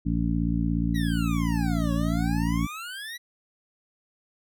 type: harmonic tone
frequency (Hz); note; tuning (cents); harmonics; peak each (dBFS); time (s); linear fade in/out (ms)
57; A#1; -38; 1 / 2 / 3 / 4 / 5; -28 / -32 / -27 / -30 / -29; 0.05-2.67; 20
type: exponential two-way sweep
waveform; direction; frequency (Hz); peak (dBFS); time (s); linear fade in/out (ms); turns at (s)
25% pulse; down then up; 1975.5 to 546 to 1975.5; -31; 0.94-3.18; 20; 1.93
effects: none